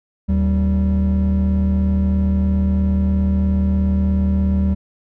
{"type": "tone pair together", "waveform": "triangle", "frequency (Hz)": [76.8, 193.52], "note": ["D#2", "G3"], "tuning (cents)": [-22, -22], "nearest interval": "octave + major third", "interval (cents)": 1600, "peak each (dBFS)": [-13, -14], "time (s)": [0.28, 4.75], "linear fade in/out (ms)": 20, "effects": ["tanh soft clip ceiling -9 dBFS"]}